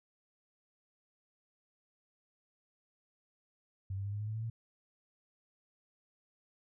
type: tone with pitch steps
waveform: sine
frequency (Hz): 96.2 / 98.56 / 100.98 / 103.46 / 106 / 108.61 / 111.27 / 114.01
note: G2 / G2 / G#2 / G#2 / G#2 / A2 / A2 / A#2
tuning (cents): -32 / +10 / -48 / -6 / +36 / -22 / +20 / -38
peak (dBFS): -35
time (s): 3.9-4.5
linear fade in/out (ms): 5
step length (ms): 75
effects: none